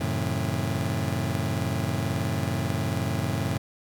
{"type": "chord", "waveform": "30% pulse", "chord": "F# diminished seventh", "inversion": "none", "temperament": "just", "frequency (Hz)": [92.5, 111, 133.2, 159.84], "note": ["F#2", "A2", "C3", "Eb3"], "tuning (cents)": [0, 16, 31, 47], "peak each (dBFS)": [-28, -28, -28, -30], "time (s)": [0, 3.58], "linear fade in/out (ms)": 10, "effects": []}